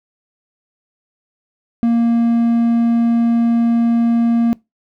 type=tone; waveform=triangle; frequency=233.1 Hz; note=A#3; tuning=in tune; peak=-9 dBFS; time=1.83-4.53 s; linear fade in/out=0 ms; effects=noise-tail reverb RT60 0.2 s tail -23 dB re dry